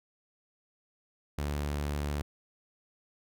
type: tone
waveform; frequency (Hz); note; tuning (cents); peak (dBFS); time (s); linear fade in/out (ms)
sawtooth; 72.9; D2; -12; -27; 1.38-2.22; 5
effects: none